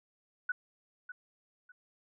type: tone with echo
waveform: sine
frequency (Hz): 1480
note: F#6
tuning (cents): 0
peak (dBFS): -29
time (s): 0.49-0.52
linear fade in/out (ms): 5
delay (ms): 600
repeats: 2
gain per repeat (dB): -12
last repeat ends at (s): 1.72
effects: none